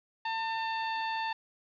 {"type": "tone with pitch glide", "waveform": "sawtooth", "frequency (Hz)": [899, 893.3], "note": ["A5", "A5"], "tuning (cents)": [37, 26], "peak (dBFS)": -27, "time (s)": [0.25, 1.33], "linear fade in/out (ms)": 5, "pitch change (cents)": -11, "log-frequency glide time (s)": [0.36, 1.06], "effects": ["resampled to 11025 Hz", "9-bit"]}